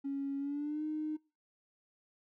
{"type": "tone with pitch glide", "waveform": "triangle", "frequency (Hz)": [277.2, 307.6], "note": ["C#4", "D#4"], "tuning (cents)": [0, -20], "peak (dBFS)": -30, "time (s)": [0.04, 1.17], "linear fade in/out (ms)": 20, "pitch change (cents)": 180, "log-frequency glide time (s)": [0.38, 0.84], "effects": ["noise-tail reverb RT60 0.3 s tail -26 dB re dry", "tanh soft clip ceiling -32 dBFS"]}